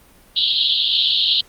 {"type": "band-pass noise", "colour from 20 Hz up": "white", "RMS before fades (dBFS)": -17, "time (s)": [0.36, 1.41], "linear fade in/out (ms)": 5, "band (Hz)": [3000, 4200], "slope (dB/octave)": 96, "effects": ["pink hiss -50 dBFS RMS until 1.48 s", "Opus 32 kbps"]}